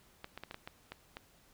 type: clicks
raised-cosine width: 0.3 ms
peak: -27 dBFS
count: 8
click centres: 0.244 / 0.376 / 0.436 / 0.511 / 0.544 / 0.675 / 0.92 / 1.169 s
effects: pink hiss -65 dBFS RMS until 1.53 s